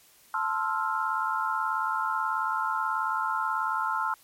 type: chord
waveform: sine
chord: F major seventh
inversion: first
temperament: equal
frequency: 880 / 1046.5 / 1318.5 / 1396.9 Hz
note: A5 / C6 / E6 / F6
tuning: 0 / 0 / 0 / 0 cents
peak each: -31 dBFS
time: 0.34-4.14 s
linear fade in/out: 2 ms
effects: white hiss -58 dBFS RMS until 4.23 s + MP3 64 kbps